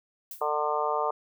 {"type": "noise with exponential decay", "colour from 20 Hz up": "violet", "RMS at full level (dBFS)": -36, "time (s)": [0.31, 0.51], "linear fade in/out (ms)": 2, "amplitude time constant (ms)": 43}
{"type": "harmonic tone", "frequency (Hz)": 150, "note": "D3", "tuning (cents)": 37, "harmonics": [3, 4, 5, 6, 7, 8], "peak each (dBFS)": [-32, -32, -32, -32, -32, -32], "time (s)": [0.41, 1.11], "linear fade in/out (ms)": 5}
{"effects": []}